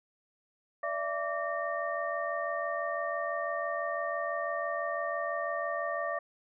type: tone cluster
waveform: sine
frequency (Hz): 583 / 669 / 1162 / 1833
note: D5 / E5 / D6 / A#6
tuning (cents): -13 / +25 / -19 / -30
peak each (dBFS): -36 / -35 / -36 / -38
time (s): 0.83-6.19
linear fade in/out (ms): 5
effects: none